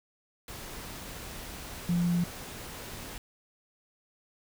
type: tone in noise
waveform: sine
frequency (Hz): 173.9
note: F3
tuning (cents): -7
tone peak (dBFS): -24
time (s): 1.89-2.24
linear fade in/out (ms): 2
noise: pink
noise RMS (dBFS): -42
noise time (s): 0.48-3.18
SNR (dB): +15
effects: none